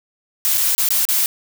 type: noise with dropouts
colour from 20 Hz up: blue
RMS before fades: -17 dBFS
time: 0.45-1.26 s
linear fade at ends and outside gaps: 0 ms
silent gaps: 0.574-0.579 / 0.75-0.78 / 0.888-0.905 / 1.052-1.088 s
effects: none